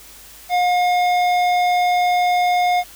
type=tone with hard clipping; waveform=sine; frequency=716 Hz; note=F5; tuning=43 cents sharp; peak=-16 dBFS; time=0.49-2.84 s; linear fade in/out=50 ms; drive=12 dB; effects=added 50 Hz sine -51 dBFS peak until 2.95 s + white hiss -42 dBFS RMS until 2.95 s